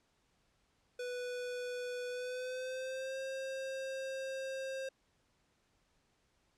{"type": "tone with pitch glide", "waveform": "square", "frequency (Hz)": [493.9, 532.4], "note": ["B4", "C5"], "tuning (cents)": [0, 30], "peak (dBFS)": -39, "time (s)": [0.99, 4.89], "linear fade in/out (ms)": 5, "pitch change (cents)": 130, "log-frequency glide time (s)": [2.09, 3.18], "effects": ["pink hiss -75 dBFS RMS until 6.57 s", "low-pass 8000 Hz 12 dB/octave"]}